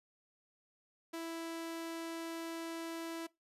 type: tone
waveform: sawtooth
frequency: 330.4 Hz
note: E4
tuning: 4 cents sharp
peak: -36 dBFS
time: 1.13-3.27 s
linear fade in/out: 10 ms
effects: noise-tail reverb RT60 0.2 s tail -21 dB re dry + resampled to 32000 Hz